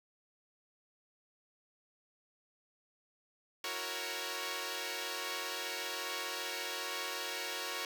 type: chord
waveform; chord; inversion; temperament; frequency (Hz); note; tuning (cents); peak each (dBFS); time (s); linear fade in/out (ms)
5% pulse; F# dominant seventh; third; equal; 329.6 / 370 / 466.2 / 554.4; E4 / F#4 / A#4 / C#5; 0 / 0 / 0 / 0; -36 / -32 / -30 / -30; 3.64-7.85; 2
effects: none

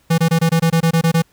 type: tone bursts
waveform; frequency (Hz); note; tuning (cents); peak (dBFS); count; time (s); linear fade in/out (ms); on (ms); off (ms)
square; 164.81; E3; 0; -12; 11; 0.1-1.222; 10; 82; 22
effects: pink hiss -57 dBFS RMS until 1.32 s

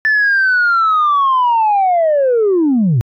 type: linear sweep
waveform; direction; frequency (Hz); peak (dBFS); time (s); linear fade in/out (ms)
sine; down; 1764 to 104.5; -8; 0.05-3.01; 0
effects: tanh soft clip ceiling -7 dBFS

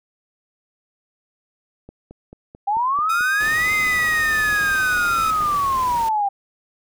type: click train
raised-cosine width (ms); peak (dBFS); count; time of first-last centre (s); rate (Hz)
2; -26; 18; 1.89-5.626; 4.55
type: linear two-way sweep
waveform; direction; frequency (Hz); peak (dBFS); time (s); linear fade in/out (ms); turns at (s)
sine; up then down; 784 to 2091 to 784; -17; 2.67-6.29; 10; 3.73
type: tone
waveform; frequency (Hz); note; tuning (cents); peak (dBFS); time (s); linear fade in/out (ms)
sawtooth; 1244.5; D#6; 0; -21; 3.09-5.31; 10
type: noise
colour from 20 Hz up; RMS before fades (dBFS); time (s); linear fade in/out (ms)
pink; -34; 3.4-6.09; 5
effects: none

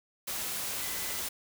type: tone in noise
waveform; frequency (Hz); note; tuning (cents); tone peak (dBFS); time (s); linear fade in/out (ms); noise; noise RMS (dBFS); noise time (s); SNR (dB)
sine; 2005; B6; +26; -46; 0.81-1.2; 10; white; -35; 0.27-1.29; -14
effects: none

